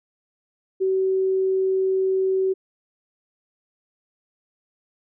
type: tone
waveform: sine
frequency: 380 Hz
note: F#4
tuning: 46 cents sharp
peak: -18 dBFS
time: 0.8-2.54 s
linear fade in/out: 20 ms
effects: none